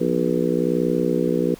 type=harmonic tone with a mistuned harmonic; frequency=61.1 Hz; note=B1; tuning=18 cents flat; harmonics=3 / 4 / 5 / 6 / 7 / 8; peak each=-25 / -25 / -25 / -25 / -25 / -25 dBFS; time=0-1.55 s; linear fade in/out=10 ms; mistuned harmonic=3; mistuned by=-120 cents; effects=pink hiss -46 dBFS RMS until 1.59 s